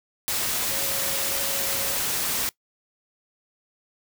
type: tone in noise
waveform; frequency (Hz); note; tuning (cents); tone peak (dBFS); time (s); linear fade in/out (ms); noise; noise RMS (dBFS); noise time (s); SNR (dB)
sine; 550; C#5; -14; -36; 0.71-1.97; 0; white; -26; 0.28-2.49; -13
effects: noise-tail reverb RT60 0.1 s tail -21 dB re dry